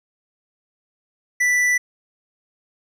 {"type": "tone with tanh clipping", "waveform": "triangle", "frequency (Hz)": 1975.5, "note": "B6", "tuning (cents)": 0, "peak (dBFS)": -17, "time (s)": [1.4, 1.78], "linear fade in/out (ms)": 10, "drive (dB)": 15, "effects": []}